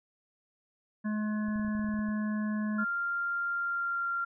harmonic tone, 212.7 Hz, G#3, 42 cents sharp, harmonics 1 / 3 / 5 / 7 / 8, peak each -29 / -46 / -45 / -49 / -44 dBFS, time 1.04-2.85 s, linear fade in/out 20 ms
clicks, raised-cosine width 5 ms, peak -35 dBFS, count 12, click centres 1.485 / 1.559 / 1.596 / 1.648 / 1.682 / 1.751 / 1.794 / 1.844 / 1.889 / 1.941 / 1.991 / 2.088 s
sine tone with pitch glide, 1393 to 1383.4 Hz, F6 to F6, -5 to -17 cents, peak -29 dBFS, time 2.78-4.25 s, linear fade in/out 10 ms, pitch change -12 cents, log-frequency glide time 3.52-4.09 s
effects none

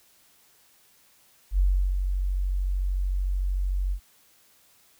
sine tone with ADSR envelope, 46.69 Hz, F#1, 16 cents sharp, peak -17 dBFS, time 1.51-4 s, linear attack 76 ms, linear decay 360 ms, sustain -6 dB, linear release 83 ms, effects white hiss -60 dBFS RMS until 4.99 s

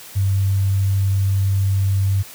sine tone, 97.5 Hz, G2, 9 cents flat, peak -14 dBFS, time 0.15-2.23 s, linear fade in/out 20 ms, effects white hiss -39 dBFS RMS until 2.34 s + high-pass 60 Hz 12 dB/octave

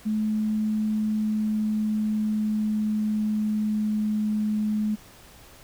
sine tone with pitch glide, 215.1 to 212.8 Hz, A3 to G#3, -39 to +42 cents, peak -22 dBFS, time 0.05-4.96 s, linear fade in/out 20 ms, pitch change -19 cents, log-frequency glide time 0.74-4.33 s, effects pink hiss -50 dBFS RMS until 5.63 s

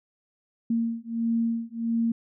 sine beating tone pair, 229.4 / 230.9 Hz, A#3 / A#3, -28 / -16 cents, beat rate 1.5 Hz, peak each -27 dBFS, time 0.7-2.12 s, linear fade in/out 5 ms, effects none

